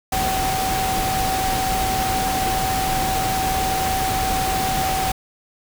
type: tone in noise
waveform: sine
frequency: 761 Hz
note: F#5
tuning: 48 cents sharp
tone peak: -21 dBFS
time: 0.12-5.12 s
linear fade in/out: 5 ms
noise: pink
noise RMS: -24 dBFS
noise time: 0.12-5.12 s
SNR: 0 dB
effects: none